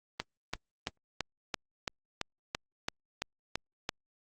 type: click train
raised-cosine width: 0.2 ms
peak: -14 dBFS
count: 12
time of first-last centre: 0.2-3.891 s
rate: 2.98 Hz
effects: Opus 24 kbps